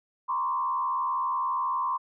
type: tone with frequency modulation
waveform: sine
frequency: 1046.5 Hz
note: C6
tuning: in tune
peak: -25 dBFS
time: 0.28-1.98 s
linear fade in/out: 20 ms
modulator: 76.1 Hz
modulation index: 1
effects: none